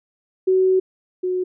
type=tone pair in turn; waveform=sine; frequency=375 / 366.4 Hz; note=F#4 / F#4; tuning=+23 / -17 cents; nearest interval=unison; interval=40 cents; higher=first; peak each=-13 / -19 dBFS; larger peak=first; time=0.47-0.8 / 1.23-1.44 s; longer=first; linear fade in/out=10 ms; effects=none